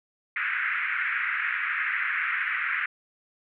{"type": "band-pass noise", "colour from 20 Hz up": "pink", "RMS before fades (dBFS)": -28, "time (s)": [0.36, 2.86], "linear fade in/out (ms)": 5, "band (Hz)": [1400, 2300], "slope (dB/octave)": 48, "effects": []}